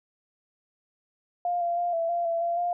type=tone with pitch steps; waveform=sine; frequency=704 / 689 / 700 / 666 / 690 / 671 / 685 / 702 Hz; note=F5 / F5 / F5 / E5 / F5 / E5 / F5 / F5; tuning=+14 / -24 / +4 / +18 / -21 / +31 / -34 / +9 cents; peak=-24 dBFS; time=1.45-2.73 s; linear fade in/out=2 ms; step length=160 ms; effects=none